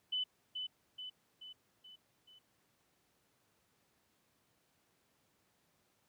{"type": "tone with echo", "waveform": "sine", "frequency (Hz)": 3007, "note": "F#7", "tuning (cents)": 27, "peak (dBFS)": -33, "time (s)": [0.12, 0.24], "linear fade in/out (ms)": 10, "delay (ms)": 430, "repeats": 5, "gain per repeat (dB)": -5, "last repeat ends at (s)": 2.39, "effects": ["pink hiss -75 dBFS RMS until 6.08 s", "high-pass 100 Hz 12 dB/octave"]}